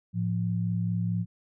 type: tone pair together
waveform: sine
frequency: 110 / 174.61 Hz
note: A2 / F3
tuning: 0 / 0 cents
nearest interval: minor sixth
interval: 800 cents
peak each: -28 dBFS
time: 0.13-1.26 s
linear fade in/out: 50 ms
effects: none